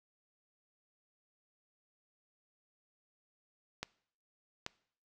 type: clicks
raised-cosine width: 0.2 ms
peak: -20 dBFS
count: 2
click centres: 3.83 / 4.664 s
effects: noise-tail reverb RT60 0.6 s tail -22 dB re dry